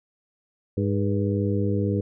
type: harmonic tone with a mistuned harmonic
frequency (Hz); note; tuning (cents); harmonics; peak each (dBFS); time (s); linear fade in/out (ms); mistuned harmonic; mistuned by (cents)
101.7; G#2; -36; 1 / 2 / 3 / 4 / 5; -24 / -27 / -29 / -30 / -31; 0.77-2.01; 5; 5; -74
effects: none